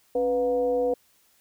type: tone with frequency modulation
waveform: sine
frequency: 494.2 Hz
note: B4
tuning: 1 cent sharp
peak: -21 dBFS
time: 0.15-0.94 s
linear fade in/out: 5 ms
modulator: 220 Hz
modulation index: 0.56
effects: white hiss -63 dBFS RMS until 1.4 s